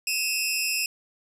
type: tone pair together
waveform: 15% pulse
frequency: 2533 / 2700 Hz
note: D#7 / E7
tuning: +30 / +41 cents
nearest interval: minor second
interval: 111 cents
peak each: -20 dBFS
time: 0.07-0.86 s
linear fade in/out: 2 ms
effects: none